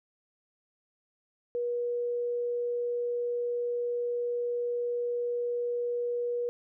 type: tone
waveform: sine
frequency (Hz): 481.5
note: B4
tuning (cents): -44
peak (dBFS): -28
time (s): 1.55-6.49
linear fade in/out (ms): 0
effects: none